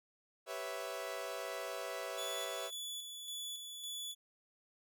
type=chord; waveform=sawtooth; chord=C# half-diminished seventh; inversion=second; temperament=equal; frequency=392 / 493.9 / 554.4 / 659.3 Hz; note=G4 / B4 / C#5 / E5; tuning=0 / 0 / 0 / 0 cents; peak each=-45 / -42 / -42 / -40 dBFS; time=0.46-2.71 s; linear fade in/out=50 ms
type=tone with tremolo; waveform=sawtooth; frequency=3438 Hz; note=A7; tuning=41 cents flat; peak=-38 dBFS; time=2.17-4.15 s; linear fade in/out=20 ms; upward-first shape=square; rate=1.8 Hz; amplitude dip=40%
effects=none